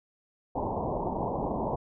white low-pass noise, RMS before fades -31 dBFS, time 0.55-1.76 s, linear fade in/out 10 ms, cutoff 1000 Hz, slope 96 dB/octave, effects none

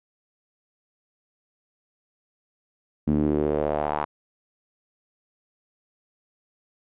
sawtooth tone with band-pass filter sweep, 74.7 Hz, D2, 30 cents sharp, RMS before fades -24 dBFS, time 3.07-4.05 s, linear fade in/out 10 ms, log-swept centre 230 to 990 Hz, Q 2.9, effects resampled to 8000 Hz

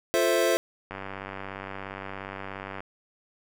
square chord, F major seventh, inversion none, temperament equal, 349.2 / 440 / 523.3 / 659.3 Hz, F4 / A4 / C5 / E5, 0 / 0 / 0 / 0 cents, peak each -28 / -29 / -27 / -27 dBFS, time 0.14-0.57 s, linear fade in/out 0 ms
click train, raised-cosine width 0.5 ms, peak -21 dBFS, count 185, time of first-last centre 0.91-2.805 s, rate 97.1 Hz
effects none

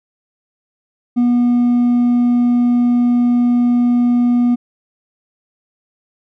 sine tone with hard clipping, 242.4 Hz, B3, 32 cents flat, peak -11 dBFS, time 1.16-4.56 s, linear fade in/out 20 ms, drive 2 dB, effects none

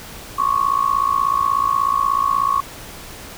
sine tone with amplitude modulation, 1108.7 Hz, C#6, in tune, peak -11 dBFS, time 0.38-2.61 s, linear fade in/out 10 ms, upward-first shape sine, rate 56.5 Hz, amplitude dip 90%, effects pink hiss -36 dBFS RMS until 3.37 s

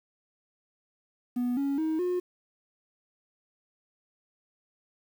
triangle tone with pitch steps, 245.4 / 278.7 / 316.4 / 359.3 Hz, B3 / C#4 / D#4 / F4, -11 / +9 / +29 / +49 cents, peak -23 dBFS, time 1.36-2.2 s, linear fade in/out 10 ms, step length 210 ms, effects tanh soft clip ceiling -20 dBFS + 9-bit

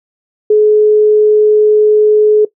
sine tone, 424.9 Hz, G#4, 40 cents sharp, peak -4 dBFS, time 0.5-2.45 s, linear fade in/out 5 ms, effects noise-tail reverb RT60 0.1 s tail -18 dB re dry

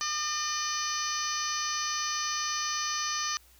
harmonic tone with a mistuned harmonic, 604 Hz, D5, 48 cents sharp, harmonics 2 / 3 / 4 / 5 / 6 / 7 / 8 / 9 / 10, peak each -34 / -38 / -42 / -41 / -45 / -40 / -38 / -41 / -34 dBFS, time 0.01-3.37 s, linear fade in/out 0 ms, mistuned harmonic 7, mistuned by +27 cents, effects added 60 Hz sine -60 dBFS peak until 3.59 s + white hiss -60 dBFS RMS until 3.59 s

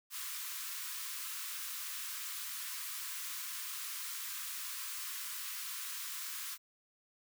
white high-pass noise, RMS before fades -42 dBFS, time 0.1-6.58 s, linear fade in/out 50 ms, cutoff 1000 Hz, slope 96 dB/octave, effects none

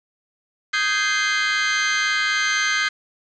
sawtooth chord, Ab major seventh, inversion second, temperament just, 1245.9 / 1557.4 / 1661.2 / 2077 Hz, Eb6 / G6 / Ab6 / C7, +2 / -12 / 0 / -13 cents, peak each -23 / -19 / -23 / -19 dBFS, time 0.73-2.89 s, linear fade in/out 10 ms, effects resampled to 16000 Hz + 7-bit

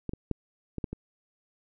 clicks, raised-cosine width 3 ms, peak -19 / -22 / -15 / -20 / -17 / -22 dBFS, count 6, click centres 0.093 / 0.135 / 0.313 / 0.783 / 0.842 / 0.93 s, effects none

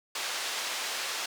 white band-pass noise, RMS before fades -34 dBFS, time 0.15-1.26 s, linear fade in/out 5 ms, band 540 to 5300 Hz, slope 12 dB/octave, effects none

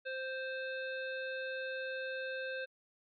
harmonic tone, 523.3 Hz, C5, in tune, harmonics 1 / 3 / 5 / 7 / 8, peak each -40 / -41 / -48 / -52 / -56 dBFS, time 0.05-2.66 s, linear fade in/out 20 ms, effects Opus 48 kbps

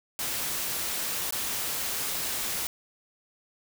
white noise with dropouts, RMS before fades -31 dBFS, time 0.19-2.67 s, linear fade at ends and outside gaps 1 ms, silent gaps 1.308-1.324 s, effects none

